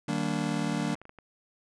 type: chord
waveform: square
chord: Eb major seventh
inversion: none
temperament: just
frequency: 155.56 / 194.45 / 233.3 / 291.7 Hz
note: Eb3 / G3 / Bb3 / D4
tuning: 0 / -14 / +2 / -12 cents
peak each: -34 dBFS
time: 0.08-0.95 s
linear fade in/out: 5 ms
type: clicks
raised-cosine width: 0.5 ms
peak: -33 dBFS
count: 8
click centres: 0.737 / 0.807 / 0.896 / 0.954 / 1.016 / 1.054 / 1.094 / 1.187 s
effects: resampled to 22050 Hz